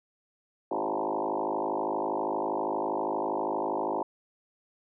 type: tone with frequency modulation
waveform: sine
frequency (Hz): 629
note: D#5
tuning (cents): +19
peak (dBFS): -27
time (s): 0.71-4.03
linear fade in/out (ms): 5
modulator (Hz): 52.5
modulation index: 6.4
effects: none